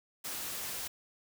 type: noise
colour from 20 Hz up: white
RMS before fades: -39 dBFS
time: 0.24-0.88 s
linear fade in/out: 10 ms
effects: none